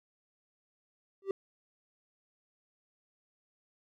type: tone with exponential growth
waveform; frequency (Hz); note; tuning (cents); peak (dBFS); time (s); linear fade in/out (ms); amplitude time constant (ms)
triangle; 390; G4; -9; -23; 1.22-1.31; 2; 19
effects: none